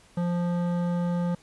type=tone with hard clipping; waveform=sine; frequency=174.61 Hz; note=F3; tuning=in tune; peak=-26 dBFS; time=0.17-1.35 s; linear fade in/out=5 ms; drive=13 dB; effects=pink hiss -57 dBFS RMS until 1.42 s + resampled to 24000 Hz